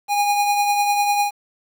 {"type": "tone with tremolo", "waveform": "square", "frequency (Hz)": 819, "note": "G#5", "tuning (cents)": -24, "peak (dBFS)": -15, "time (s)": [0.08, 1.31], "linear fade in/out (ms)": 50, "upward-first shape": "triangle", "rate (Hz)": 10, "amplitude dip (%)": 45, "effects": ["8-bit"]}